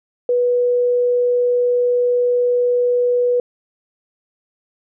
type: tone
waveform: sine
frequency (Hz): 489.5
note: B4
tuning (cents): -15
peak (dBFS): -13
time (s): 0.29-3.4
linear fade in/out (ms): 2
effects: none